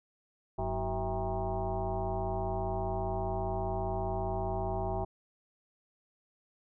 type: tone with frequency modulation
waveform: sine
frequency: 377.5 Hz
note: F#4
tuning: 35 cents sharp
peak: -30 dBFS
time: 0.58-5.05 s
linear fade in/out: 10 ms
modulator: 140 Hz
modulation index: 3.7
effects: none